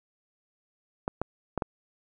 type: clicks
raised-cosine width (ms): 1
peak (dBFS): -14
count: 4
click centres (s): 1.079 / 1.216 / 1.577 / 1.622
effects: none